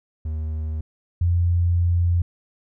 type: tone pair in turn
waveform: triangle / sine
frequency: 78 / 86.87 Hz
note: D#2 / F2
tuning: +5 / -9 cents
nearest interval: major second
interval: 186 cents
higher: second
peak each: -22 / -16 dBFS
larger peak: second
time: 0.25-0.81 / 1.21-2.22 s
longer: second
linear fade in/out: 5 ms
effects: none